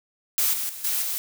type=noise with level steps; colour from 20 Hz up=blue; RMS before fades=-22 / -28 / -37 / -25 / -28 dBFS; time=0.38-1.18 s; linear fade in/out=0 ms; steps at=0.53 / 0.69 / 0.84 / 1.02 s; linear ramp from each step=5 ms; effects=none